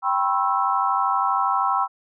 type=chord; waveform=sine; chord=C# half-diminished seventh; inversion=second; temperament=equal with one note detuned; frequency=784 / 987.8 / 1080.3 / 1318.5 Hz; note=G5 / B5 / C#6 / E6; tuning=0 / 0 / -45 / 0 cents; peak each=-24 dBFS; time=0.02-1.88 s; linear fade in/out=50 ms; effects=none